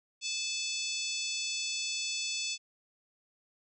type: harmonic tone with a mistuned harmonic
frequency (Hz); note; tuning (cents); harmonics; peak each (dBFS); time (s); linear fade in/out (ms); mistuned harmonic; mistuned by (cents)
869; A5; -22; 3 / 4 / 5 / 6 / 7 / 8 / 9; -38 / -39 / -40 / -41 / -41 / -42 / -43; 0.21-2.58; 50; 5; +46
effects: none

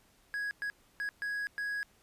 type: tone bursts at uneven times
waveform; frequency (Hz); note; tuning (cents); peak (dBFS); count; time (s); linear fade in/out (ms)
triangle; 1661.2; G#6; 0; -31; 5; 0.34-0.51 / 0.62-0.7 / 1-1.09 / 1.22-1.47 / 1.58-1.83; 0
effects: pink hiss -66 dBFS RMS until 2.02 s + resampled to 32000 Hz

